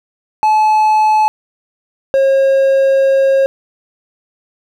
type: tone pair in turn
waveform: triangle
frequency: 861 / 540.5 Hz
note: A5 / C#5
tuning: -38 / -44 cents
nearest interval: minor sixth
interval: 806 cents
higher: first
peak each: -6 dBFS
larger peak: neither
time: 0.43-1.28 / 2.14-3.46 s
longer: second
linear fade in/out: 0 ms
effects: none